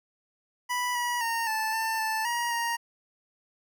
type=tone with pitch steps; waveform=25% pulse; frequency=985 / 968 / 920 / 877 / 892 / 880 / 950 / 936 Hz; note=B5 / B5 / A#5 / A5 / A5 / A5 / A#5 / A#5; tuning=-5 / -35 / -23 / -6 / +23 / 0 / +33 / +7 cents; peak=-23 dBFS; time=0.69-2.77 s; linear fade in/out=20 ms; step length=260 ms; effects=none